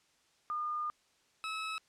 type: tone pair in turn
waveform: sine / 20% pulse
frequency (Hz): 1215 / 1294.6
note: D#6 / E6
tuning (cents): -42 / -32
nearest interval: minor second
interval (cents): 110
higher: second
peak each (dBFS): -33 / -31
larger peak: second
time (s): 0.5-0.9 / 1.44-1.78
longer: first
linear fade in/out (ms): 0
effects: white hiss -70 dBFS RMS until 1.88 s + low-pass 7000 Hz 12 dB/octave